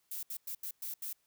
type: noise bursts at uneven times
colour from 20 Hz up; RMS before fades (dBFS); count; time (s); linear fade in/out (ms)
violet; -40; 6; 0.11-0.23 / 0.3-0.37 / 0.47-0.55 / 0.63-0.71 / 0.82-0.94 / 1.02-1.13; 5
effects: white hiss -75 dBFS RMS until 1.26 s